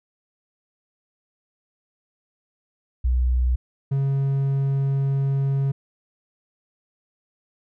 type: tone pair in turn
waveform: sine / triangle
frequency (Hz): 62.1 / 137.21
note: B1 / C#3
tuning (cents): +10 / -17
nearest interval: octave + major second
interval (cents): 1373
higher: second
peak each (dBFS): -17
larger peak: neither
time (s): 3.04-3.56 / 3.91-5.72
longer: second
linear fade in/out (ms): 10
effects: none